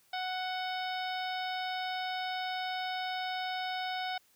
harmonic tone with a mistuned harmonic, 740 Hz, F#5, in tune, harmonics 1 / 2 / 3 / 4 / 5 / 6 / 7, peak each -35 / -41 / -43 / -45 / -43 / -52 / -47 dBFS, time 0.13-4.18 s, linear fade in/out 5 ms, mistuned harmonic 4, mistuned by +24 cents, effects white hiss -67 dBFS RMS until 4.35 s

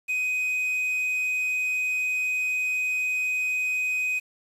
triangle tone, 2506 Hz, D#7, 12 cents sharp, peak -22 dBFS, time 0.08-4.2 s, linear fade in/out 20 ms, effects resampled to 32000 Hz + 8-bit

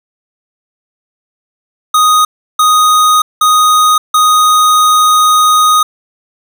square tone bursts at uneven times, 1244.5 Hz, D#6, in tune, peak -6 dBFS, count 4, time 1.94-2.25 / 2.59-3.22 / 3.41-3.98 / 4.14-5.83 s, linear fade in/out 5 ms, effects none

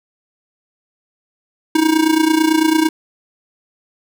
square tone with amplitude modulation, 316.7 Hz, D#4, 31 cents sharp, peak -9 dBFS, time 1.75-2.89 s, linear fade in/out 5 ms, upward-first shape sine, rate 29 Hz, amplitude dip 75%, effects none

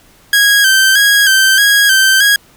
sawtooth tone with vibrato, 1600 Hz, G6, 35 cents sharp, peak -3 dBFS, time 0.33-2.36 s, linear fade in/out 2 ms, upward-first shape square, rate 1.6 Hz, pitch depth 51 cents each way, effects pink hiss -46 dBFS RMS until 2.56 s

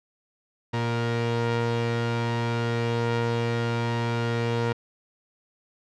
sawtooth tone pair together, 117.17 / 469.3 Hz, A#2 / A#4, +9 / +12 cents, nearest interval 2 octaves, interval 2403 cents, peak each -21 / -25 dBFS, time 0.73-4.73 s, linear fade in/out 10 ms, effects low-pass 4000 Hz 12 dB/octave

